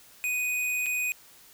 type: tone with dropouts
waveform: square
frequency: 2489 Hz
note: D#7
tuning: in tune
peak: -27 dBFS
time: 0.24-1.12 s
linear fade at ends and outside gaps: 0 ms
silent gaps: 0.86-0.865 s
effects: white hiss -54 dBFS RMS until 1.53 s